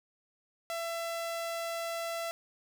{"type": "tone", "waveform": "sawtooth", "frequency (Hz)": 670, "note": "E5", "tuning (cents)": 28, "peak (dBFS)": -30, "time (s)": [0.7, 2.31], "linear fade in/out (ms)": 0, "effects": ["12-bit"]}